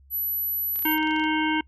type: tone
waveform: sine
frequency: 11840 Hz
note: F#9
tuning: in tune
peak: -24 dBFS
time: 0.1-0.98 s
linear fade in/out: 50 ms
type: clicks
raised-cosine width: 0.2 ms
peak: -26 dBFS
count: 12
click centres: 0.759 / 0.792 / 0.824 / 0.857 / 0.916 / 0.981 / 1.029 / 1.073 / 1.11 / 1.163 / 1.197 / 1.24 s
type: harmonic tone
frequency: 311.1 Hz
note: D#4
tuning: in tune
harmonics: 1 / 3 / 5 / 7 / 9 / 10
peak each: -24 / -27 / -30 / -30 / -34 / -36 dBFS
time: 0.85-1.61 s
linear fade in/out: 5 ms
effects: noise-tail reverb RT60 0.1 s tail -25 dB re dry + added 68 Hz sine -51 dBFS peak until 1.67 s